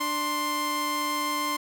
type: tone pair together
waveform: sawtooth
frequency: 295.3 / 1051 Hz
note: D4 / C6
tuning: +10 / +7 cents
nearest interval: octave + minor seventh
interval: 2197 cents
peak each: -29 / -23 dBFS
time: 0-1.57 s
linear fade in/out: 10 ms
effects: none